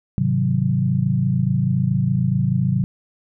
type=chord; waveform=sine; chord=Ab dominant seventh; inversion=none; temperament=equal; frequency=103.83 / 130.81 / 155.56 / 185 Hz; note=Ab2 / C3 / Eb3 / Gb3; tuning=0 / 0 / 0 / 0 cents; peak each=-25 / -19 / -25 / -21 dBFS; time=0.18-2.84 s; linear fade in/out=0 ms; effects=none